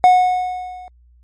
triangle tone with level ramp, 731 Hz, F#5, 21 cents flat, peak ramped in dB -3 to -32 dBFS, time 0.04-0.88 s, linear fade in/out 0 ms, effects added 60 Hz sine -47 dBFS peak until 1.23 s + MP3 48 kbps

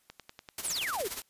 click train, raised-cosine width 0.2 ms, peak -27 dBFS, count 7, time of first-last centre 0.1-0.683 s, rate 10.3 Hz
white noise with tremolo, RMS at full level -35 dBFS, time 0.58-1.22 s, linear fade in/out 2 ms, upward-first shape sine, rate 17 Hz, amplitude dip 70%
sine exponential sweep, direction down, 11400 to 349.2 Hz, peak -31 dBFS, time 0.64-1.08 s, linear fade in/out 10 ms
effects white hiss -70 dBFS RMS until 1.29 s + resampled to 32000 Hz

